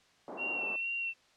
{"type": "band-pass noise", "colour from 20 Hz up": "white", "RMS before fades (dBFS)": -44, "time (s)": [0.28, 0.76], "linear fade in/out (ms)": 2, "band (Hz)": [230, 920], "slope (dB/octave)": 24}
{"type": "tone with vibrato", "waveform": "sine", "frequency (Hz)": 2724, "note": "F7", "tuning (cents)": -44, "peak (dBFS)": -32, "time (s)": [0.37, 1.14], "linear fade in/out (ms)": 50, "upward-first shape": "sine", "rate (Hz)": 2.2, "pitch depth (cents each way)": 25}
{"effects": ["white hiss -65 dBFS RMS until 1.36 s", "low-pass 5000 Hz 12 dB/octave"]}